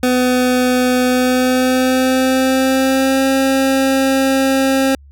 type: tone with pitch glide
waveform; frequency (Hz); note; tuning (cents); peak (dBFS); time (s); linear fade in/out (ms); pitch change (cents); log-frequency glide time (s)
25% pulse; 251.4 to 267.9; B3 to C4; +31 to +41; -8; 0.03-4.95; 2; +110; 1.06-3.25
effects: added 70 Hz sine -39 dBFS peak until 5.11 s